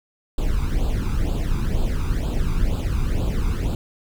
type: noise with flanger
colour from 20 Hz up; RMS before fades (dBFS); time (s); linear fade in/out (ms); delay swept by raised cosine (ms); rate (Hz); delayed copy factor
brown; -21; 0.38-3.75; 2; 0.25 to 0.84; 2.1; +0.8
effects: none